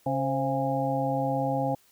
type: harmonic tone with a mistuned harmonic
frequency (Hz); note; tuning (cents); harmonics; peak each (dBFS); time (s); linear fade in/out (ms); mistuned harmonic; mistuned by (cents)
136.7; C#3; -24; 1 / 2 / 4 / 5 / 6; -31 / -31 / -30 / -33 / -30; 0.06-1.75; 5; 4; -60
effects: white hiss -62 dBFS RMS until 1.91 s